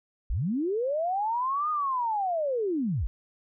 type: linear two-way sweep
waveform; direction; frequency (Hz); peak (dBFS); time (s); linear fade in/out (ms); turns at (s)
sine; up then down; 36.71 to 1244.5 to 36.71; -25; 0.3-3.07; 0; 1.7
effects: none